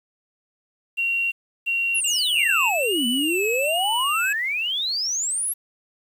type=tone bursts; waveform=sine; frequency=2749 Hz; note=F7; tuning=28 cents flat; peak=-20 dBFS; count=3; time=0.97-2.7 s; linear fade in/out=20 ms; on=350 ms; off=340 ms
type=exponential two-way sweep; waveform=sine; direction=down then up; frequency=11610 to 230 to 11610 Hz; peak=-22 dBFS; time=1.94-5.54 s; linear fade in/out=20 ms; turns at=3.07 s
type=tone with vibrato; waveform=square; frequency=2763 Hz; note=F7; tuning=19 cents flat; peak=-23 dBFS; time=2.04-4.33 s; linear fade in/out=5 ms; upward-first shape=sine; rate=1.2 Hz; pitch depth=130 cents each way
effects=8-bit

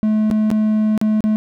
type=tone with dropouts; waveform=triangle; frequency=215.2 Hz; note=A3; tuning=38 cents flat; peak=-11 dBFS; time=0.03-1.36 s; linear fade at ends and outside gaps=0 ms; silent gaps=0.302-0.312 / 0.503-0.514 / 0.977-1.014 / 1.206-1.24 s; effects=none

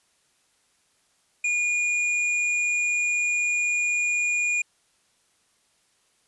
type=tone with hard clipping; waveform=sine; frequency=2436 Hz; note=D#7; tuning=37 cents flat; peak=-23 dBFS; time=1.44-4.62 s; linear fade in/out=5 ms; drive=12 dB; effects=white hiss -66 dBFS RMS until 6.27 s + resampled to 24000 Hz

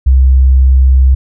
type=tone; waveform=sine; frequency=65.41 Hz; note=C2; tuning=in tune; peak=-3 dBFS; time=0.06-1.15 s; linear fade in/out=10 ms; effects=none

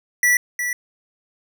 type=tone with echo; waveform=square; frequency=1956 Hz; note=B6; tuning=17 cents flat; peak=-14 dBFS; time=0.23-0.37 s; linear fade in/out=2 ms; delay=360 ms; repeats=1; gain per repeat=-8 dB; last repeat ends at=0.73 s; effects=none

